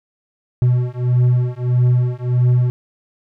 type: beating tone pair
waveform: triangle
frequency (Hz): 123.1 / 124.7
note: B2 / B2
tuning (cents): -5 / +17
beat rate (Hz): 1.6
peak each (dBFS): -14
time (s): 0.62-2.7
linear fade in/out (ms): 0
effects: none